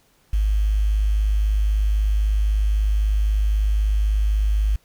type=tone with quantisation; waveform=sine; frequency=51.91 Hz; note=G#1; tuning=in tune; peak=-16 dBFS; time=0.33-4.76 s; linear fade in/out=5 ms; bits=7; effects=pink hiss -60 dBFS RMS until 4.84 s